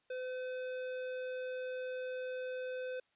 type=tone with tanh clipping; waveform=sine; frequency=509 Hz; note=C5; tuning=48 cents flat; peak=-40 dBFS; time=0.1-3 s; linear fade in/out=5 ms; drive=16 dB; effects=white hiss -75 dBFS RMS until 3.15 s + resampled to 8000 Hz